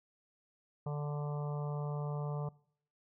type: harmonic tone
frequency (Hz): 146.9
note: D3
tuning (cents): +1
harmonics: 1 / 3 / 4 / 5 / 6 / 7 / 8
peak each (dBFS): -35 / -45 / -47 / -49 / -51 / -52 / -53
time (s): 0.86-2.49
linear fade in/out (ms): 5
effects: noise-tail reverb RT60 0.6 s tail -23 dB re dry